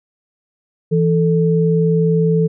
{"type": "tone pair together", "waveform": "sine", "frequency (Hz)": [164.81, 440], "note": ["E3", "A4"], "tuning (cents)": [0, 0], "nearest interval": "octave + perfect fourth", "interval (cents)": 1700, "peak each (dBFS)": [-13, -16], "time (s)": [0.91, 2.48], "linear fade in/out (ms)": 20, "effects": []}